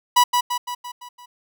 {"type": "tone with echo", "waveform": "45% pulse", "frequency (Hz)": 980, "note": "B5", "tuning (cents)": -14, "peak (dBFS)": -11, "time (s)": [0.16, 0.24], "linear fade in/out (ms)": 10, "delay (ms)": 170, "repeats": 6, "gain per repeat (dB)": -5, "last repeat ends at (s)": 1.26, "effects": []}